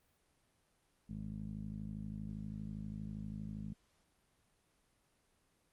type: tone with low-pass filter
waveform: 15% pulse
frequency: 52.5 Hz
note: G#1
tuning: 19 cents sharp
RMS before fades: -44 dBFS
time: 1.09-3.74 s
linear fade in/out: 10 ms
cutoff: 210 Hz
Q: 3.5
effects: pink hiss -75 dBFS RMS until 5.72 s + Opus 32 kbps